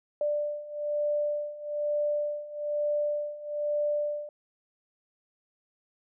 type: beating tone pair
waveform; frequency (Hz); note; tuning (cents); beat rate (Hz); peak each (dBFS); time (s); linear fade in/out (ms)
sine; 590 / 591.1; D5 / D5; +8 / +11; 1.1; -32 / -29; 0.21-4.29; 2
effects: none